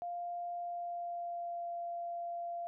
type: tone with pitch glide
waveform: sine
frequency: 698.5 to 689.7 Hz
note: F5 to F5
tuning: 0 to -22 cents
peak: -37 dBFS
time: 0.02-2.67 s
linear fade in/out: 0 ms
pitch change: -22 cents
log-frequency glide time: 0.53-1.7 s
effects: none